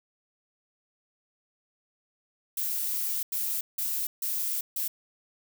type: noise bursts at uneven times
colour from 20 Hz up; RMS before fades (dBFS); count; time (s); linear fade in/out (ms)
violet; -30; 5; 2.57-3.23 / 3.32-3.61 / 3.78-4.07 / 4.22-4.61 / 4.76-4.88; 5
effects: none